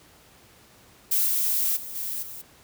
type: noise with level steps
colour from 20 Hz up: violet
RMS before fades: -22 / -24 / -37 / -31 / -39 dBFS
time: 1.11-2.42 s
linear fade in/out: 10 ms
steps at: 1.26 / 1.76 / 1.95 / 2.22 s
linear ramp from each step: 10 ms
effects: pink hiss -54 dBFS RMS until 2.63 s + high-pass 60 Hz 12 dB/octave